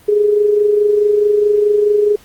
sine tone with amplitude modulation, 416 Hz, G#4, 3 cents sharp, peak -7 dBFS, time 0.08-2.16 s, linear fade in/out 10 ms, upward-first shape sine, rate 24.7 Hz, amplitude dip 50%, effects pink hiss -46 dBFS RMS until 2.24 s + Opus 32 kbps

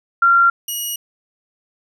sine / 10% pulse tone pair in turn, 1379 / 2900 Hz, F6 / F#7, -22 / -35 cents, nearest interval octave + minor second, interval 1287 cents, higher second, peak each -9 / -14 dBFS, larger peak first, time 0.22-0.5 / 0.68-0.96 s, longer neither, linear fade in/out 5 ms, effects none

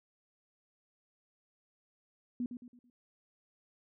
sine tone with echo, 244.1 Hz, B3, 20 cents flat, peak -32 dBFS, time 2.4-2.46 s, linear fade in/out 2 ms, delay 110 ms, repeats 4, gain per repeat -8 dB, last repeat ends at 2.9 s, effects none

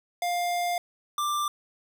square tone pair in turn, 703 / 1182.3 Hz, F5 / D6, +11 / +11 cents, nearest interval major sixth, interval 900 cents, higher second, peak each -26 dBFS, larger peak neither, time 0.22-0.78 / 1.18-1.48 s, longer first, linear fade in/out 2 ms, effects none

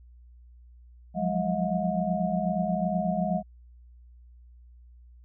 sine tone cluster, 174.6 / 182.8 / 205.3 / 636 / 717 Hz, F3 / F#3 / G#3 / D#5 / F5, 0 / -21 / -20 / +38 / +45 cents, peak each -31 dBFS, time 1.14-3.43 s, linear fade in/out 50 ms, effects added 60 Hz sine -49 dBFS peak until 5.24 s

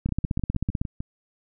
two click trains, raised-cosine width 5 ms, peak -12 / -18 dBFS, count 13 / 7, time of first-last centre 0.06-0.815 / 0.09-1.005 s, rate 15.9 / 6.56 Hz, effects none

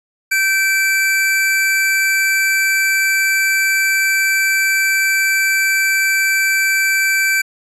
square tone pair together, 1551 / 2324 Hz, G6 / D7, -19 / -19 cents, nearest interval perfect fifth, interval 700 cents, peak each -17 / -16 dBFS, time 0.31-7.42 s, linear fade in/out 10 ms, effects resampled to 32000 Hz

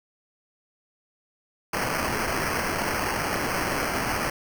white noise with sample-and-hold, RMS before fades -27 dBFS, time 1.73-4.3 s, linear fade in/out 5 ms, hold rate 3675 Hz, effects none

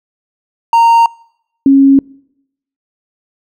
triangle / sine tone pair in turn, 925 / 273.6 Hz, A#5 / C#4, -14 / -23 cents, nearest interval octave + major sixth, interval 2109 cents, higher first, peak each -3 dBFS, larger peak neither, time 0.73-1.06 / 1.66-1.99 s, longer neither, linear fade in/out 2 ms, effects noise-tail reverb RT60 0.8 s tail -26 dB re dry

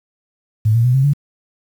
sine tone with pitch steps, 108.6 / 116.39 / 124.75 / 133.7 / 143.3 Hz, A2 / A#2 / B2 / C3 / D3, -22 / -2 / +18 / +38 / -42 cents, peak -10 dBFS, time 0.65-1.135 s, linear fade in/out 10 ms, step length 97 ms, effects 7-bit

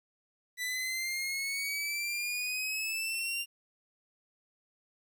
sawtooth exponential sweep, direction up, 1975.5 to 2794 Hz, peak -29 dBFS, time 0.57-3.46 s, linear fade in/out 50 ms, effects 11-bit

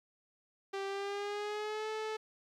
sawtooth tone with pitch glide, 392 to 435 Hz, G4 to A4, 0 to -20 cents, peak -32 dBFS, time 0.73-2.17 s, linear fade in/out 10 ms, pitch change +180 cents, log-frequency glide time 0.86-1.89 s, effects low-pass 5000 Hz 12 dB/octave + 12-bit

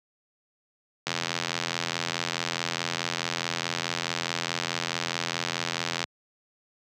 click train, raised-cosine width 0.2 ms, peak -9 dBFS, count 422, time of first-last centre 1.07-6.04 s, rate 84.7 Hz, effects high-pass 100 Hz 12 dB/octave

